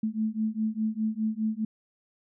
sine beating tone pair, 215.9 / 220.8 Hz, A3 / A3, -33 / +6 cents, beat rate 4.9 Hz, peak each -29 dBFS, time 0.03-1.65 s, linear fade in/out 5 ms, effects none

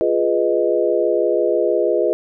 sine chord, F half-diminished seventh, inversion none, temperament equal, 349.2 / 415.3 / 493.9 / 622.3 Hz, F4 / Ab4 / Cb5 / Eb5, 0 / 0 / 0 / 0 cents, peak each -20 dBFS, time 0.01-2.13 s, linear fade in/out 0 ms, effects none

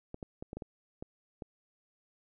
clicks, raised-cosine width 2 ms, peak -27 dBFS, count 8, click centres 0.144 / 0.228 / 0.425 / 0.531 / 0.57 / 0.622 / 1.025 / 1.422 s, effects none

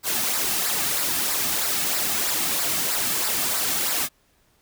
white noise with flanger, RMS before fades -24 dBFS, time 0.03-4.09 s, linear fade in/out 50 ms, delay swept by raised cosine 0.31 to 2.11 ms, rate 3.1 Hz, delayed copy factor -0.55, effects pink hiss -63 dBFS RMS until 4.61 s

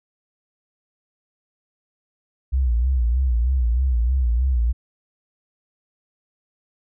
sine tone with vibrato, 61.74 Hz, B1, in tune, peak -16 dBFS, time 2.52-4.73 s, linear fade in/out 20 ms, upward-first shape sine, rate 3.2 Hz, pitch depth 130 cents each way, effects none

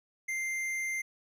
triangle tone with tanh clipping, 2093 Hz, C7, in tune, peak -33 dBFS, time 0.28-1.02 s, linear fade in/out 10 ms, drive 16 dB, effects none

